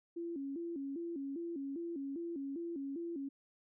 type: tone with vibrato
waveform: sine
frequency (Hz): 306.1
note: D#4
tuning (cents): -28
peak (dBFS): -38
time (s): 0.16-3.29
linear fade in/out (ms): 10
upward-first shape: square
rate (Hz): 2.5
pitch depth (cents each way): 180
effects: none